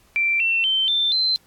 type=tone with pitch steps; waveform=sine; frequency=2349 / 2698 / 3100 / 3560 / 4090 Hz; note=D7 / E7 / G7 / A7 / C8; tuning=0 / +40 / -20 / +20 / -40 cents; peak=-17 dBFS; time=0.16-1.36 s; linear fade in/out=0 ms; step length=240 ms; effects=pink hiss -57 dBFS RMS until 1.46 s + AAC 64 kbps